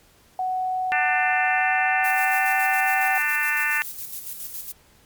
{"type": "tone with pitch glide", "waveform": "sine", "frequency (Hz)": [743, 765.2], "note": ["F#5", "G5"], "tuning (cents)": [7, -42], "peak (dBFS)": -22, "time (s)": [0.39, 3.18], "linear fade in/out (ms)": 2, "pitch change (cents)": 51, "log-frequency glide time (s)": [1.32, 2.49]}
{"type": "harmonic tone", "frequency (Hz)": 297.6, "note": "D4", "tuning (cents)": 23, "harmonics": [3, 4, 5, 6, 7, 8, 9], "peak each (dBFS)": [-34, -34, -28, -23, -29, -31, -28], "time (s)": [0.92, 3.82], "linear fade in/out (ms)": 0}
{"type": "noise with tremolo", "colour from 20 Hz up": "violet", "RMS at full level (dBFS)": -32, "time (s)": [2.04, 4.72], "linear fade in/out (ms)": 5, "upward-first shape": "square", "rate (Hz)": 7.2, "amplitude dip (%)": 45}
{"effects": ["pink hiss -56 dBFS RMS until 5.05 s", "MP3 96 kbps"]}